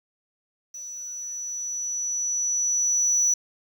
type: tone with level ramp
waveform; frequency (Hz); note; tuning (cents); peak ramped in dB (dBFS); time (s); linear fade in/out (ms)
sine; 5920; F#8; 0; -35 to -15; 0.74-3.34; 5
effects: tanh soft clip ceiling -17 dBFS + 9-bit